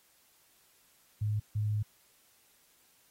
sine tone bursts at uneven times, 105.7 Hz, G#2, 31 cents sharp, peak -28 dBFS, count 2, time 1.21-1.4 / 1.55-1.83 s, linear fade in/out 10 ms, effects white hiss -66 dBFS RMS until 3.1 s + AAC 48 kbps

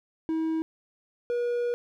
triangle tone pair in turn, 321.1 / 481.1 Hz, E4 / B4, -45 / -45 cents, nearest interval perfect fifth, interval 700 cents, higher second, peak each -23 dBFS, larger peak neither, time 0.29-0.62 / 1.3-1.74 s, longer second, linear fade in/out 0 ms, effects none

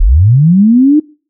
sine linear sweep, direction up, 30.95 to 310.6 Hz, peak -3 dBFS, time 0-1 s, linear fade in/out 10 ms, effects noise-tail reverb RT60 0.4 s tail -24 dB re dry

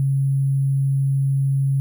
sine tone with sample-and-hold, 136.7 Hz, C#3, 24 cents flat, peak -16 dBFS, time 0-1.8 s, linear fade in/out 0 ms, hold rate 11025 Hz, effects none

